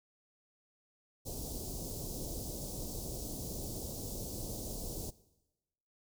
pink band-stop noise, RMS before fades -41 dBFS, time 1.25-5.11 s, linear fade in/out 20 ms, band 630 to 5000 Hz, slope 24 dB/octave, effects noise-tail reverb RT60 1.0 s tail -19 dB re dry

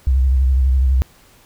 sine tone with vibrato, 65.41 Hz, C2, in tune, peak -11 dBFS, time 0.07-1.02 s, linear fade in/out 0 ms, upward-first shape square, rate 12 Hz, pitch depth 57 cents each way, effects pink hiss -50 dBFS RMS until 1.45 s

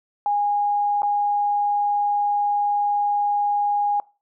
sine tone with dropouts, 821 Hz, G#5, 20 cents flat, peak -18 dBFS, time 0.26-4 s, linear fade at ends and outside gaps 1 ms, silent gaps 1.02-1.031 s, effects noise-tail reverb RT60 0.3 s tail -22 dB re dry

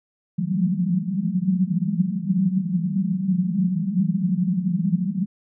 pink band-pass noise, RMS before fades -22 dBFS, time 0.38-5.26 s, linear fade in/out 10 ms, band 170 to 200 Hz, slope 96 dB/octave, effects none

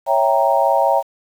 sine chord, C# diminished seventh, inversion none, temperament equal, 554.4 / 659.3 / 784 / 932.3 Hz, C#5 / E5 / G5 / Bb5, 0 / 0 / 0 / 0 cents, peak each -18 dBFS, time 0.06-1.03 s, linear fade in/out 50 ms, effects 7-bit

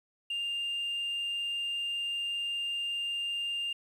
sine tone with frequency modulation, 2801 Hz, F7, 4 cents sharp, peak -29 dBFS, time 0.3-3.73 s, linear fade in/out 5 ms, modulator 25.2 Hz, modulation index 0.47, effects tanh soft clip ceiling -29 dBFS + 10-bit

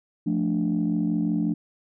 sine chord, D minor, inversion first, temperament equal, 174.61 / 220 / 293.7 Hz, F3 / A3 / D4, 0 / 0 / 0 cents, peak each -25 dBFS, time 0.26-1.54 s, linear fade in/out 10 ms, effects tanh soft clip ceiling -15 dBFS

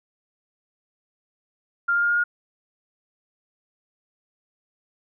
sine tone with pitch steps, 1396.9 / 1405 / 1413.1 / 1421.3 / 1429.6 Hz, F6 / F6 / F6 / F6 / F6, 0 / +10 / +20 / +30 / +40 cents, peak -18 dBFS, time 1.88-2.24 s, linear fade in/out 10 ms, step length 72 ms, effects none

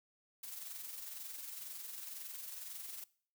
blue noise with amplitude modulation, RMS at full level -45 dBFS, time 0.43-3.04 s, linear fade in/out 5 ms, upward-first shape sine, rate 22 Hz, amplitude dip 45%, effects noise-tail reverb RT60 0.5 s tail -21 dB re dry

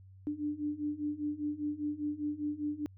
sine beating tone pair, 293.7 / 298.7 Hz, D4 / D4, 0 / +29 cents, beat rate 5 Hz, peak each -37 / -35 dBFS, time 0.27-2.86 s, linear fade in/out 0 ms, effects added 95 Hz sine -52 dBFS peak until 2.97 s

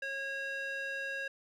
square tone with band-pass filter, 546 Hz, C#5, 26 cents flat, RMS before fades -38 dBFS, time 0.02-1.28 s, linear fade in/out 5 ms, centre 2000 Hz, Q 3.6, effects none

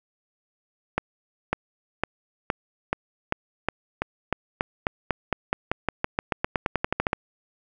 accelerating click train, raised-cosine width 0.5 ms, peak -7 dBFS, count 28, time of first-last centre 0.98-7.131 s, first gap 550 ms, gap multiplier 0.92, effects none

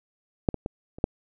clicks, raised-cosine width 2 ms, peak -7 / -17 / -16 / -27 / -7 dBFS, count 5, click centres 0.488 / 0.543 / 0.661 / 0.985 / 1.041 s, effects none

